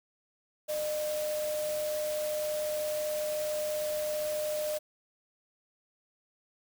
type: tone in noise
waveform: sine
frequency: 607 Hz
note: D#5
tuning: 43 cents flat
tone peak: -30 dBFS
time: 0.68-4.79 s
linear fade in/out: 20 ms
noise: white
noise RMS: -41 dBFS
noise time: 0.68-4.79 s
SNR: +8 dB
effects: none